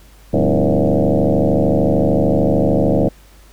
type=tone with frequency modulation; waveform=sine; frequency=170 Hz; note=F3; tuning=46 cents flat; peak=-11 dBFS; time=0.33-3.09 s; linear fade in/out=10 ms; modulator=73.3 Hz; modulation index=6.4; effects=added 50 Hz sine -43 dBFS peak until 3.52 s + pink hiss -49 dBFS RMS until 3.52 s